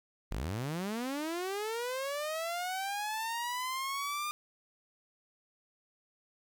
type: linear sweep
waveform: sawtooth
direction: up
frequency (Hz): 36.71 to 1212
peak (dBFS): -30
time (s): 0.31-4.31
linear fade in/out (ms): 0
effects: 11-bit